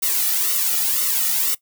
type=noise with flanger; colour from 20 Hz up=blue; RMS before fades=-20 dBFS; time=0.02-1.55 s; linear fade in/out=10 ms; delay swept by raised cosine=1.2 to 1.9 ms; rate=2 Hz; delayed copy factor=-1; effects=noise-tail reverb RT60 0.1 s tail -19 dB re dry